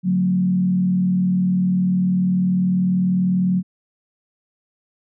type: tone with frequency modulation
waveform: sine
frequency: 183.5 Hz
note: F#3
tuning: 14 cents flat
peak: -15 dBFS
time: 0.03-3.63 s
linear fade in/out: 50 ms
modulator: 40.1 Hz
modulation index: 0.5
effects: none